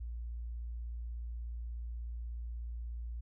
sine tone, 58.27 Hz, A#1, in tune, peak -38 dBFS, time 0-3.21 s, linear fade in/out 10 ms, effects none

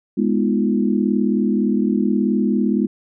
sine chord, F half-diminished seventh, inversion first, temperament equal, 207.7 / 246.9 / 311.1 / 349.2 Hz, Ab3 / Cb4 / Eb4 / F4, 0 / 0 / 0 / 0 cents, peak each -18 / -20 / -24 / -24 dBFS, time 0.17-2.87 s, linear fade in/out 10 ms, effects none

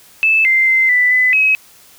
sine tone with pitch steps, 2625 / 2085 / 2073 / 1985 / 2007 / 2553 Hz, E7 / C7 / C7 / B6 / B6 / D#7, -8 / -7 / -17 / +8 / +27 / +44 cents, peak -9 dBFS, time 0.23-1.55 s, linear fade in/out 0 ms, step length 220 ms, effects white hiss -45 dBFS RMS until 1.98 s

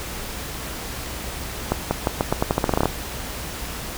accelerating click train, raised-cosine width 1 ms, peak -4 dBFS, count 15, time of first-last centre 1.72-2.856 s, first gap 190 ms, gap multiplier 0.85, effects added 60 Hz sine -36 dBFS peak until 3.97 s + pink hiss -32 dBFS RMS until 3.97 s

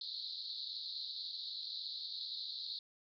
pink band-pass noise, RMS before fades -44 dBFS, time 0.01-2.79 s, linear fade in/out 2 ms, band 3800 to 4500 Hz, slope 96 dB/octave, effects none

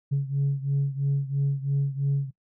sine beating tone pair, 138.59 / 141.59 Hz, C#3 / C#3, 0 / +37 cents, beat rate 3 Hz, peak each -23 / -26 dBFS, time 0.11-2.31 s, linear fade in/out 20 ms, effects noise-tail reverb RT60 0.1 s tail -20 dB re dry + tanh soft clip ceiling -18 dBFS

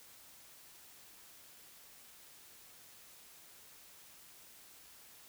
silence, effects white hiss -58 dBFS RMS until 5.28 s

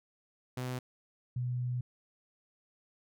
sawtooth / sine tone pair in turn, 126.6 / 123.85 Hz, B2 / B2, +43 / +5 cents, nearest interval unison, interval 38 cents, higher first, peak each -31 / -31 dBFS, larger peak neither, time 0.57-0.79 / 1.36-1.81 s, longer second, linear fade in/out 5 ms, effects none

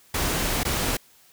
pink noise with dropouts, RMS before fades -25 dBFS, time 0.14-0.97 s, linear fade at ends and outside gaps 5 ms, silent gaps 0.634-0.65 s, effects white hiss -56 dBFS RMS until 1.32 s

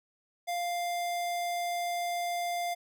square tone, 698.5 Hz, F5, in tune, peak -31 dBFS, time 0.47-2.75 s, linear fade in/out 20 ms, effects none

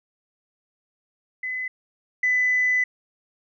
sine tone pair in turn, 2018 / 2001 Hz, B6 / B6, +37 / +22 cents, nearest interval unison, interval 15 cents, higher first, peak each -26 / -17 dBFS, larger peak second, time 1.43-1.68 / 2.23-2.84 s, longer second, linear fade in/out 5 ms, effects tanh soft clip ceiling -13 dBFS

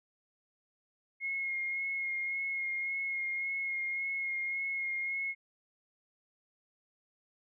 sine tone with vibrato, 2155 Hz, C#7, 49 cents flat, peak -32 dBFS, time 1.2-5.35 s, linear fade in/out 50 ms, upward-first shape sine, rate 1.8 Hz, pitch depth 19 cents each way, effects none

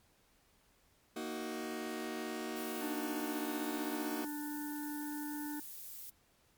sawtooth chord, D# minor, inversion second, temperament just, 233.3 / 311.1 / 373.4 Hz, A#3 / D#4 / F#4, +2 / 0 / +16 cents, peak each -39 dBFS, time 1.16-4.25 s, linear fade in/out 5 ms
violet noise, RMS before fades -47 dBFS, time 2.56-6.1 s, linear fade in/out 5 ms
harmonic tone, 295.5 Hz, D4, 11 cents sharp, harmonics 1 / 3 / 5 / 6, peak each -39 / -49 / -53 / -55 dBFS, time 2.81-5.6 s, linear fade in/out 5 ms
effects pink hiss -70 dBFS RMS until 6.57 s + MP3 96 kbps

